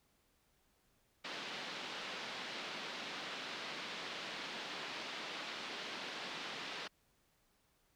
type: band-pass noise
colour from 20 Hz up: white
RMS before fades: -45 dBFS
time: 1.24-6.88 s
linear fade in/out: 10 ms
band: 170 to 4100 Hz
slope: 24 dB/octave
effects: pink hiss -75 dBFS RMS until 7.95 s